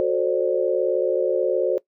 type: chord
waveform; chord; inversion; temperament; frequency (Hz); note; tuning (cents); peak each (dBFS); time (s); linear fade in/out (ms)
sine; D dominant seventh; first; just; 367.1 / 440.5 / 528.6 / 587.3; F#4 / A4 / C5 / D5; -14 / +2 / +18 / 0; -23 / -25 / -22 / -26; 0-1.78; 0
effects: noise-tail reverb RT60 0.1 s tail -20 dB re dry

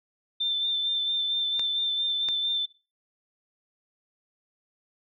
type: tone with vibrato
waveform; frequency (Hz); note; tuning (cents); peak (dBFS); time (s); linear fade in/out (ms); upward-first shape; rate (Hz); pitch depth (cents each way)
sine; 3562; A7; +21; -24; 0.4-2.66; 10; sine; 4.4; 19
type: clicks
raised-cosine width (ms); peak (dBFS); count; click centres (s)
0.2; -18; 2; 1.595 / 2.287
effects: noise-tail reverb RT60 0.3 s tail -17 dB re dry

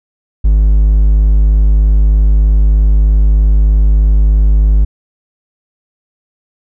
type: tone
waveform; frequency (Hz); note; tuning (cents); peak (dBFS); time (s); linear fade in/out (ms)
triangle; 51.6; G#1; -10; -3; 0.44-4.85; 10
effects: none

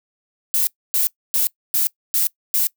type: noise bursts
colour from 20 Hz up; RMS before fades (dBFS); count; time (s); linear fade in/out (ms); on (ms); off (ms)
violet; -18; 6; 0.54-2.67; 0; 130; 270
effects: noise-tail reverb RT60 0.1 s tail -22 dB re dry

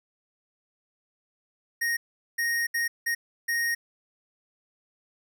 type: tone bursts at uneven times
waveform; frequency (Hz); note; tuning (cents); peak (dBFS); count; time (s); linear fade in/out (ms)
square; 1864.7; A#6; 0; -25; 5; 1.81-1.97 / 2.38-2.67 / 2.74-2.88 / 3.06-3.15 / 3.48-3.75; 10
effects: none

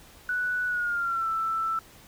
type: tone with pitch glide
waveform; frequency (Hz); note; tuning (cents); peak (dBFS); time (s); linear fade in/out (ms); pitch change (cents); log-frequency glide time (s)
sine; 1480 to 1326.2; F#6 to E6; 0 to +10; -25; 0.29-1.79; 2; -190; 0.67-1.29
effects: pink hiss -52 dBFS RMS until 2.07 s

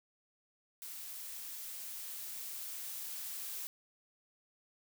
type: noise with level ramp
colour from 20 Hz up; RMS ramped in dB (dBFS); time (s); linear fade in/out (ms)
blue; -46 to -42; 0.82-3.67; 0
effects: none

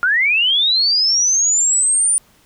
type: linear sweep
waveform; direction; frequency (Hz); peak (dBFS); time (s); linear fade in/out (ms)
sine; up; 1379 to 9397; -12; 0.03-2.18; 0
effects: pink hiss -53 dBFS RMS until 2.45 s

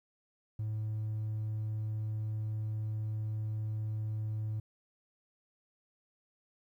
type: tone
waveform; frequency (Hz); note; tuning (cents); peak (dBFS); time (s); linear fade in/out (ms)
triangle; 108.1; A2; -30; -30; 0.59-4.6; 5
effects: tanh soft clip ceiling -28 dBFS + 12-bit

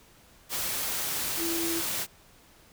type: tone in noise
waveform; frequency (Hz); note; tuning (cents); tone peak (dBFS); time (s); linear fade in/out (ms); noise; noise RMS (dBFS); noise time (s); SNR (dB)
sine; 334; E4; +23; -30; 1.37-1.83; 50; white; -31; 0.49-2.07; -2
effects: pink hiss -57 dBFS RMS until 2.72 s

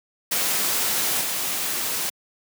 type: noise with level steps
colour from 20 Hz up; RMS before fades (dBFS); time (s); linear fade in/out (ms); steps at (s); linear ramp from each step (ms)
white; -23 / -26; 0.31-2.1; 10; 1.21; 2
effects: high-pass 150 Hz 12 dB/octave

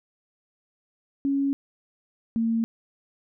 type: tone pair in turn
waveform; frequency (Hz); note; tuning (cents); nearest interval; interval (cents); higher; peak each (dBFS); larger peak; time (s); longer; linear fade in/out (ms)
sine; 277.2 / 227.6; C#4 / A#3; 0 / -41; minor third; 341; first; -21; neither; 1.25-1.53 / 2.36-2.64; neither; 0
effects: none

